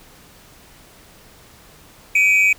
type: tone pair together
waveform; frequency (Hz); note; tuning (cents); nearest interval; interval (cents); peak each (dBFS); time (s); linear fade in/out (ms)
triangle; 2300 / 2497; D7 / D#7; -37 / +6; minor second; 143; -13; 2.15-2.53; 5
effects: pink hiss -47 dBFS RMS until 2.58 s